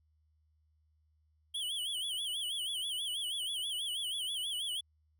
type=tone with vibrato; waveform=square; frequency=3168 Hz; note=G7; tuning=18 cents sharp; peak=-35 dBFS; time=1.54-4.81 s; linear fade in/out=10 ms; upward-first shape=sine; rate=6.2 Hz; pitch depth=140 cents each way; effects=added 77 Hz sine -69 dBFS peak until 5.19 s